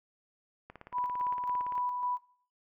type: click train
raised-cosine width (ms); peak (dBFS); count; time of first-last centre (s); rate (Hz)
0.5; -31; 20; 0.7-1.78; 17.6
type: tone with tremolo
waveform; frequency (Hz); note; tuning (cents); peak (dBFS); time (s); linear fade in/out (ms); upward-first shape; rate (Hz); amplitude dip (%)
sine; 987.8; B5; 0; -29; 0.92-2.19; 50; square; 3.6; 35
effects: noise-tail reverb RT60 0.5 s tail -18 dB re dry